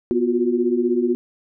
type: tone cluster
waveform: sine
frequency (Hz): 244.6 / 351.2 / 367.2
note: B3 / F4 / F#4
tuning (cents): -16 / +10 / -13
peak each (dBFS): -21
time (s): 0.11-1.15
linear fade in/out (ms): 0
effects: none